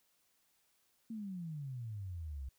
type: exponential sweep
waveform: sine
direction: down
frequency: 231 to 63.7 Hz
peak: -40 dBFS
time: 1.1-2.49 s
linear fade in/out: 5 ms
effects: white hiss -75 dBFS RMS until 2.58 s